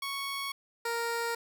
15% pulse tone pair in turn, 1108.7 / 466.2 Hz, C#6 / A#4, 0 / 0 cents, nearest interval octave + minor third, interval 1500 cents, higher first, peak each -27 / -24 dBFS, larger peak second, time 0.02-0.52 / 0.85-1.35 s, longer neither, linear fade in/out 5 ms, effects none

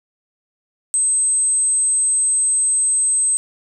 sine tone, 8240 Hz, C9, 28 cents flat, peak -14 dBFS, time 0.94-3.37 s, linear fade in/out 0 ms, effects none

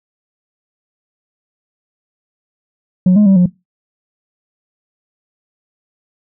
sine tone with pitch steps, 182.9 / 209.2 / 193.3 / 179.2 Hz, F#3 / G#3 / G3 / F3, -20 / +13 / -24 / +45 cents, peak -3 dBFS, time 3.06-3.46 s, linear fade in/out 5 ms, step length 100 ms, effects noise-tail reverb RT60 0.2 s tail -20 dB re dry + tanh soft clip ceiling -5 dBFS

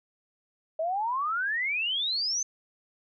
sine exponential sweep, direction up, 622.3 to 6320 Hz, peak -26 dBFS, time 0.79-2.43 s, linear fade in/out 5 ms, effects none

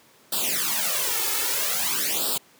white noise with flanger, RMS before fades -25 dBFS, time 0.32-2.38 s, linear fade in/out 5 ms, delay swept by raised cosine 0.23 to 2.33 ms, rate 0.51 Hz, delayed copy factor +0.9, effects pink hiss -55 dBFS RMS until 2.59 s + high-pass 200 Hz 12 dB/octave

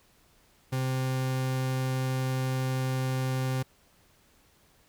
40% pulse tone, 130.3 Hz, C3, 7 cents flat, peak -26 dBFS, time 0.72-3.63 s, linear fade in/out 10 ms, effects pink hiss -63 dBFS RMS until 4.88 s

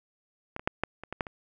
clicks, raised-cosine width 0.5 ms, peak -19 / -24 / -10 / -11 / -25 / -20 / -13 / -25 dBFS, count 8, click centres 0.564 / 0.595 / 0.675 / 0.836 / 1.036 / 1.126 / 1.208 / 1.268 s, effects none

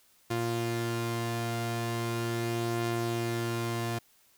sawtooth tone pair together, 116.53 / 349.2 Hz, A#2 / F4, 0 / 0 cents, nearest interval octave + perfect fifth, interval 1900 cents, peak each -28 / -29 dBFS, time 0.3-3.99 s, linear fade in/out 10 ms, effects white hiss -64 dBFS RMS until 4.37 s

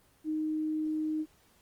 sine tone, 310.4 Hz, D#4, 4 cents flat, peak -29 dBFS, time 0.24-1.26 s, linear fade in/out 50 ms, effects pink hiss -65 dBFS RMS until 1.61 s + Opus 24 kbps

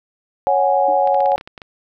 sine chord, C# suspended fourth, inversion none, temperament equal, 554.4 / 740 / 830.6 Hz, C#5 / F#5 / G#5, 0 / 0 / 0 cents, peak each -17 dBFS, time 0.47-1.36 s, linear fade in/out 0 ms
sine tone with exponential decay, 303.9 Hz, D#4, 41 cents flat, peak -27 dBFS, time 0.88-1.06 s, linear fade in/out 5 ms, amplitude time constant 38 ms
clicks, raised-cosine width 0.3 ms, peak -19 dBFS, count 10, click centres 1.074 / 1.145 / 1.205 / 1.259 / 1.319 / 1.38 / 1.411 / 1.475 / 1.578 / 1.618 s
effects none

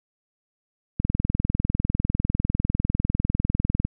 click train, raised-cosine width 5 ms, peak -10 dBFS, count 58, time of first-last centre 1-3.85 s, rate 20 Hz, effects none

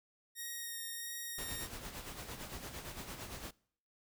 5% pulse tone with vibrato, 1864.7 Hz, A#6, in tune, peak -31 dBFS, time 0.35-1.68 s, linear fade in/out 50 ms, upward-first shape sine, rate 1.5 Hz, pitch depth 14 cents each way
pink noise with tremolo, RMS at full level -44 dBFS, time 1.38-3.51 s, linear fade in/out 5 ms, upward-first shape sine, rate 8.8 Hz, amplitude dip 55%
effects noise-tail reverb RT60 0.6 s tail -24 dB re dry

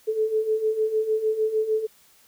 sine beating tone pair, 431.3 / 437.9 Hz, A4 / A4, -35 / -8 cents, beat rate 6.6 Hz, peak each -27 / -22 dBFS, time 0.07-1.87 s, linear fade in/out 20 ms, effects white hiss -57 dBFS RMS until 2.27 s

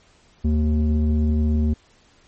square tone with low-pass filter, 76.4 Hz, D#2, 31 cents flat, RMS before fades -19 dBFS, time 0.44-1.74 s, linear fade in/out 10 ms, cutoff 260 Hz, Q 1.8, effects pink hiss -56 dBFS RMS until 2.27 s + MP3 32 kbps

